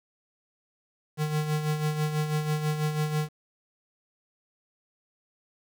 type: tone with tremolo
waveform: square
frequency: 152.5 Hz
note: D#3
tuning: 34 cents flat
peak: -24 dBFS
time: 1.17-3.29 s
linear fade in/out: 50 ms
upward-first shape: sine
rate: 6.1 Hz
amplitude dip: 55%
effects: 9-bit